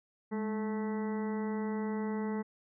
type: harmonic tone with a mistuned harmonic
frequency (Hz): 217.9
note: A3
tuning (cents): -17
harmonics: 1 / 2 / 3 / 4 / 5 / 6 / 7 / 8 / 9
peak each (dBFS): -33 / -38 / -52 / -44 / -50 / -54 / -55 / -60 / -50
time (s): 0.31-2.43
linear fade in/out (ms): 20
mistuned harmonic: 1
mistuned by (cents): -64
effects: none